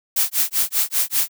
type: noise with tremolo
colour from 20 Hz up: blue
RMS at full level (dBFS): -17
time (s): 0.16-1.29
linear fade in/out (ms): 5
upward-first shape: sine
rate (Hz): 5.1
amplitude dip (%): 100
effects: none